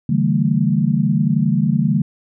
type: tone cluster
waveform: sine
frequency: 142.2 / 160.9 / 193.8 / 224.3 Hz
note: C#3 / E3 / G3 / A3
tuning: +45 / -42 / -20 / +34 cents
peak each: -19 dBFS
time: 0.09-2.02 s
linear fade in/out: 5 ms
effects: none